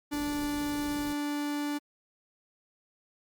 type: tone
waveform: 45% pulse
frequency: 292.2 Hz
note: D4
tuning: 9 cents flat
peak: -30 dBFS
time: 0.11-1.79 s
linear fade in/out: 20 ms
type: band-stop noise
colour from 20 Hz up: pink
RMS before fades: -43 dBFS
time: 0.13-1.13 s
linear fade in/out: 2 ms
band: 520 to 3600 Hz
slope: 48 dB/octave
effects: Opus 48 kbps